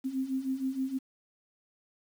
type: beating tone pair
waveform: sine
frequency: 259.7 / 266.1 Hz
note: C4 / C4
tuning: -13 / +29 cents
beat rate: 6.4 Hz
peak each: -35 / -31 dBFS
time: 0.04-0.99 s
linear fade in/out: 20 ms
effects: 9-bit